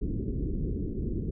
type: low-pass noise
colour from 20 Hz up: pink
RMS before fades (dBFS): -31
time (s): 0.01-1.31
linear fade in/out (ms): 10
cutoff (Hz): 410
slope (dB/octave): 48
effects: none